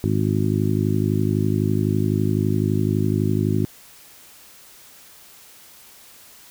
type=harmonic tone; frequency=51.91 Hz; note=G#1; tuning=in tune; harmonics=2 / 3 / 4 / 5 / 6 / 7; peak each=-22 / -24 / -25 / -26 / -27 / -27 dBFS; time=0.04-3.65 s; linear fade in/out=0 ms; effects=white hiss -47 dBFS RMS until 6.5 s